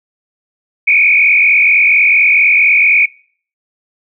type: tone with frequency modulation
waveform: sine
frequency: 2349 Hz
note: D7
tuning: in tune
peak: -6 dBFS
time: 0.87-3.06 s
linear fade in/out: 10 ms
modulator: 44.3 Hz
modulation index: 3.1
effects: noise-tail reverb RT60 0.5 s tail -23 dB re dry